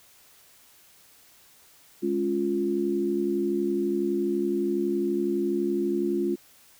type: chord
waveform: sine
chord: Db major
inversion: second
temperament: equal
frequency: 207.7 / 277.2 / 349.2 Hz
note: Ab3 / Db4 / F4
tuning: 0 / 0 / 0 cents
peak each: -30 / -30 / -25 dBFS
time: 2.02-6.36 s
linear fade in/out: 20 ms
effects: white hiss -56 dBFS RMS until 6.79 s